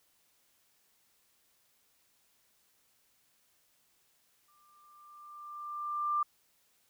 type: tone with exponential growth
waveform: sine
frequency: 1188 Hz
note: D6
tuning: 20 cents sharp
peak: -26 dBFS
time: 4.48-6.23 s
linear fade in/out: 5 ms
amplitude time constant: 380 ms
effects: white hiss -71 dBFS RMS until 6.89 s